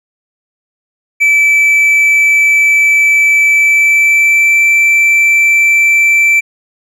triangle tone with pitch glide, 2313 to 2334 Hz, D7 to D7, -27 to -11 cents, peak -4 dBFS, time 1.2-6.41 s, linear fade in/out 20 ms, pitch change +16 cents, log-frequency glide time 3.51-4.63 s, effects none

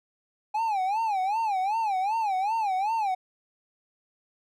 triangle tone with vibrato, 823 Hz, G#5, 16 cents flat, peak -22 dBFS, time 0.54-3.15 s, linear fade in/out 10 ms, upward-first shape sine, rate 2.6 Hz, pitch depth 180 cents each way, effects none

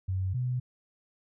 sine tone pair in turn, 94 / 125.47 Hz, F#2 / B2, +28 / +28 cents, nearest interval perfect fourth, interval 500 cents, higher second, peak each -27 / -27 dBFS, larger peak neither, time 0.08-0.34 / 0.34-0.6 s, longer neither, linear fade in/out 10 ms, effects none

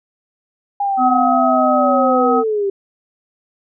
sine linear sweep, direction down, 813 to 388.4 Hz, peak -15 dBFS, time 0.8-2.7 s, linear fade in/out 5 ms
harmonic tone, 254.6 Hz, C4, 47 cents flat, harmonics 1 / 3 / 5, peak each -17 / -17 / -17 dBFS, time 0.97-2.44 s, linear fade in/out 50 ms
effects none

